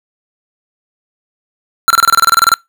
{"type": "tone bursts", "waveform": "square", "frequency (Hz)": 1361, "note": "F6", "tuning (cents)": -45, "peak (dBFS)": -5, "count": 14, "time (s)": [1.88, 2.54], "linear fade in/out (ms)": 0, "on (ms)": 23, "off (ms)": 26, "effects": ["noise-tail reverb RT60 0.2 s tail -24 dB re dry"]}